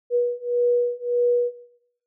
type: beating tone pair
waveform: sine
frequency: 483.7 / 485.4 Hz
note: B4 / B4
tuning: -36 / -30 cents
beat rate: 1.7 Hz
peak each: -22 dBFS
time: 0.1-1.52 s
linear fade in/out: 50 ms
effects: noise-tail reverb RT60 0.8 s tail -17 dB re dry